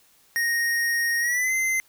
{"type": "tone with pitch glide", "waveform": "square", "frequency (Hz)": [1864.7, 2069], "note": ["A#6", "C7"], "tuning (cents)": [0, -20], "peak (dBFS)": -22, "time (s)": [0.36, 1.8], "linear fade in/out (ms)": 0, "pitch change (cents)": 180, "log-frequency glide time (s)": [1.2, 1.53], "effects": ["white hiss -59 dBFS RMS until 1.88 s"]}